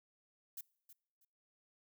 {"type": "noise with echo", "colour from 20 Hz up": "violet", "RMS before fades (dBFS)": -45, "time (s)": [0.57, 0.61], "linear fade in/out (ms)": 5, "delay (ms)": 320, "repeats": 2, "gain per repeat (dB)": -13, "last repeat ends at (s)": 1.25, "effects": ["noise-tail reverb RT60 0.7 s tail -25 dB re dry"]}